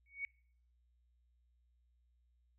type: tone with exponential growth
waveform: sine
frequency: 2233 Hz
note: C#7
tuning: 12 cents sharp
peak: -34 dBFS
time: 0.06-0.25 s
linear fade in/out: 1 ms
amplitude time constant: 41 ms
effects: noise-tail reverb RT60 0.6 s tail -26 dB re dry + added 60 Hz sine -70 dBFS peak until 2.58 s